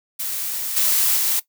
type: noise with level steps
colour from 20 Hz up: blue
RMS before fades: -26 / -18 / -20 dBFS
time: 0.19-1.4 s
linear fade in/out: 10 ms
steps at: 0.76 / 1.16 s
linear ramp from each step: 10 ms
effects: noise-tail reverb RT60 0.1 s tail -17 dB re dry